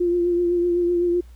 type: tone with vibrato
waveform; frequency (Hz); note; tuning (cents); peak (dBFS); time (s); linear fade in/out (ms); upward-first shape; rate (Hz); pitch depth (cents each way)
sine; 349.2; F4; 0; -17; 0-1.21; 10; triangle; 7.9; 32
effects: added 60 Hz sine -41 dBFS peak until 1.35 s + pink hiss -59 dBFS RMS until 1.35 s